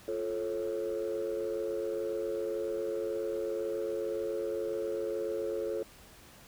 sine chord, F augmented, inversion none, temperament just, 349.2 / 436.5 / 545.7 Hz, F4 / A4 / C#5, 0 / -14 / -27 cents, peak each -36 / -33 / -35 dBFS, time 0.08-5.83 s, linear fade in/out 2 ms, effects tanh soft clip ceiling -26 dBFS + pink hiss -55 dBFS RMS until 6.47 s

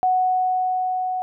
sine tone with level ramp, 740 Hz, F#5, in tune, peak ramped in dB -15 to -22 dBFS, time 0.03-1.22 s, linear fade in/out 0 ms, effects none

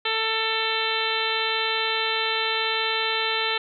harmonic tone, 444.8 Hz, A4, 19 cents sharp, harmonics 1 / 2 / 3 / 4 / 5 / 6 / 7 / 8 / 9, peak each -31 / -31 / -31 / -31 / -31 / -31 / -31 / -31 / -31 dBFS, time 0.05-3.58 s, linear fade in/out 5 ms, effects none

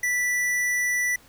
sine tone with hard clipping, 1970 Hz, B6, 5 cents flat, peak -23 dBFS, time 0.03-1.16 s, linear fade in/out 5 ms, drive 16 dB, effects pink hiss -54 dBFS RMS until 1.28 s

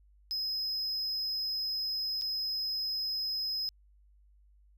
triangle tone with dropouts, 5090 Hz, D#8, 39 cents sharp, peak -30 dBFS, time 0.31-3.69 s, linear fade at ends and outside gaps 0 ms, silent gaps 2.213-2.22 s, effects added 50 Hz sine -59 dBFS peak until 4.77 s

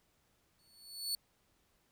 sawtooth tone with exponential growth, 4438 Hz, C#8, 1 cent sharp, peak -29 dBFS, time 0.59-1.15 s, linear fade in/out 1 ms, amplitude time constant 120 ms, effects pink hiss -74 dBFS RMS until 1.91 s

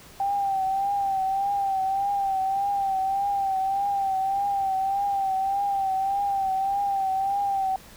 sine tone with vibrato, 784 Hz, G5, in tune, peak -22 dBFS, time 0.2-7.76 s, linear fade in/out 2 ms, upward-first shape triangle, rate 1.7 Hz, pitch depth 55 cents each way, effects pink hiss -48 dBFS RMS until 7.96 s

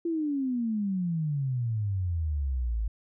sine exponential sweep, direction down, 343.3 to 51.91 Hz, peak -26 dBFS, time 0.05-2.88 s, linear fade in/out 5 ms, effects none

